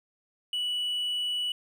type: tone with hard clipping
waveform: sine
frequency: 2950 Hz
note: F#7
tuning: 6 cents flat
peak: -28 dBFS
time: 0.53-1.52 s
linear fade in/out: 2 ms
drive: 2 dB
effects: none